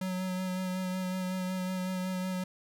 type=tone with vibrato; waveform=square; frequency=185 Hz; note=F#3; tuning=in tune; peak=-32 dBFS; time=0.01-2.44 s; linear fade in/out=5 ms; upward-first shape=sine; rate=5.4 Hz; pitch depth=19 cents each way; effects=none